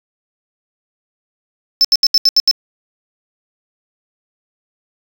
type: tone bursts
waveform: sine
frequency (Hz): 5274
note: E8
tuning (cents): 0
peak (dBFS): -4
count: 7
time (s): 1.81-2.511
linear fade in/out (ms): 0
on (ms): 35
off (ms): 76
effects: tanh soft clip ceiling -6 dBFS